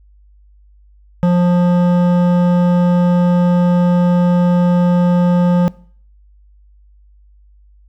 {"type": "tone with hard clipping", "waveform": "sine", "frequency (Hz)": 176.6, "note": "F3", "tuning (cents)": 20, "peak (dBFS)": -11, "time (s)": [1.23, 5.68], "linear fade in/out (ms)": 0, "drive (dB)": 12, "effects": ["noise-tail reverb RT60 0.5 s tail -22 dB re dry", "added 50 Hz sine -44 dBFS peak until 7.88 s"]}